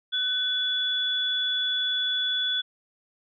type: tone pair together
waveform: sine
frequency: 1504 / 3427 Hz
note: F#6 / A7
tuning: +28 / -46 cents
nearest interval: octave + major second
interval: 1426 cents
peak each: -32 / -24 dBFS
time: 0.12-2.62 s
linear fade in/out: 20 ms
effects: none